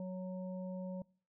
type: harmonic tone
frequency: 185 Hz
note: F#3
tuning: in tune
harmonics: 1 / 3 / 5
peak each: -40 / -45 / -58 dBFS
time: 0-1.02 s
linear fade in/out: 2 ms
effects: noise-tail reverb RT60 0.5 s tail -25 dB re dry